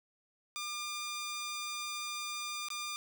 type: tone with dropouts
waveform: 10% pulse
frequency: 1201 Hz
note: D6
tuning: 38 cents sharp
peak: -29 dBFS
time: 0.56-2.96 s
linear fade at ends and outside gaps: 0 ms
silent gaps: 2.685-2.703 s
effects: none